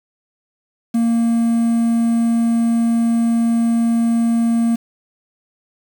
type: tone with quantisation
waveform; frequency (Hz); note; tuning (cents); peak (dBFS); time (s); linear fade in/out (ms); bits
triangle; 231.4; A#3; -13; -11; 0.94-4.76; 10; 6
effects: none